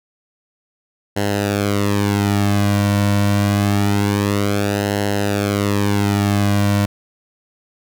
sawtooth tone with flanger, 101.5 Hz, G#2, 39 cents flat, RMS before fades -17 dBFS, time 1.16-6.86 s, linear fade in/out 10 ms, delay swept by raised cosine 0.84 to 2.44 ms, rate 0.26 Hz, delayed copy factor -0.75, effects none

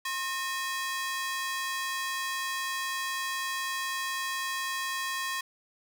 sawtooth ring-modulated tone, 1452 Hz, F#6, 33 cents flat, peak -24 dBFS, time 0.05-5.41 s, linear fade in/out 5 ms, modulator 384 Hz, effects none

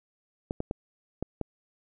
clicks, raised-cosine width 2 ms, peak -17 dBFS, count 5, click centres 0.509 / 0.604 / 0.711 / 1.226 / 1.413 s, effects none

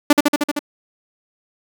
sawtooth tone with echo, 292.9 Hz, D4, 5 cents flat, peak -3 dBFS, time 0.1-0.13 s, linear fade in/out 5 ms, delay 77 ms, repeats 6, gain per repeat -2 dB, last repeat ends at 0.592 s, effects none

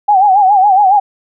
sine tone with vibrato, 789 Hz, G5, 11 cents sharp, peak -5 dBFS, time 0.08-1 s, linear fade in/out 10 ms, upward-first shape sine, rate 7.2 Hz, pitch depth 110 cents each way, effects none

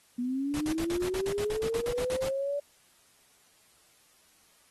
sine linear sweep, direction up, 240 to 578 Hz, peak -28 dBFS, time 0.18-2.6 s, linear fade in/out 10 ms
pink noise bursts, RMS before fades -38 dBFS, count 15, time 0.54-2.286 s, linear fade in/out 0 ms, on 66 ms, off 54 ms
effects white hiss -63 dBFS RMS until 4.7 s + AAC 32 kbps

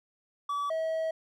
triangle tone pair in turn, 1147 / 643.7 Hz, D6 / E5, -41 / -41 cents, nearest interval minor seventh, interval 1000 cents, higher first, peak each -27 / -26 dBFS, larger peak second, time 0.49-0.7 / 0.7-1.11 s, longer second, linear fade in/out 5 ms, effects none

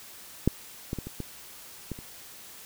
clicks, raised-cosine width 3 ms, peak -7 / -17 / -20 / -24 / -20 / -20 / -29 dBFS, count 7, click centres 0.476 / 0.931 / 0.987 / 1.07 / 1.203 / 1.917 / 1.989 s, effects white hiss -47 dBFS RMS until 2.65 s

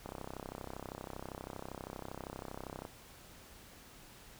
click train, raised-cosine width 1 ms, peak -28 dBFS, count 92, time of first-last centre 0.06-2.851 s, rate 32.6 Hz, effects pink hiss -56 dBFS RMS until 4.39 s

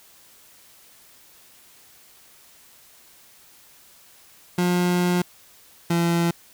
30% pulse tone pair in turn, 177.8 / 169.98 Hz, F3 / F3, +31 / -47 cents, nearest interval minor second, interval 78 cents, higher first, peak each -16 / -16 dBFS, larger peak neither, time 4.58-5.22 / 5.9-6.31 s, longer first, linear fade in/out 5 ms, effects white hiss -52 dBFS RMS until 6.53 s

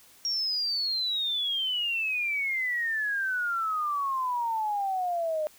sine exponential sweep, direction down, 5620 to 604 Hz, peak -26 dBFS, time 0.25-5.47 s, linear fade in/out 0 ms, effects white hiss -56 dBFS RMS until 5.58 s

